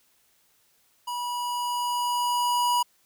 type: tone with level ramp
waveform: square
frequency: 972 Hz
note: B5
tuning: 28 cents flat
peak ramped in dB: -30 to -21 dBFS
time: 1.07-2.83 s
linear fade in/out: 10 ms
effects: white hiss -65 dBFS RMS until 3.05 s